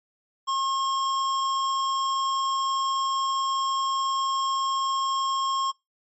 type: tone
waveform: square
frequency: 1077 Hz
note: C6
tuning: 50 cents sharp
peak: -24 dBFS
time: 0.47-5.72 s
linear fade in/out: 20 ms
effects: noise-tail reverb RT60 0.2 s tail -23 dB re dry + MP3 32 kbps